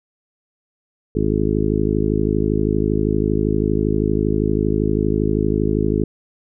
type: harmonic tone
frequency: 52.6 Hz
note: G#1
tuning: 23 cents sharp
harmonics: 1 / 2 / 3 / 4 / 5 / 6 / 7 / 8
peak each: -24 / -24 / -24 / -24 / -24 / -24 / -24 / -24 dBFS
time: 1.15-6.04 s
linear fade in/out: 5 ms
effects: none